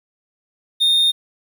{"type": "tone", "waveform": "triangle", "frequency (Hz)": 3665, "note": "A#7", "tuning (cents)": -30, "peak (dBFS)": -11, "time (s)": [0.8, 1.12], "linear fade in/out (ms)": 20, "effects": ["8-bit"]}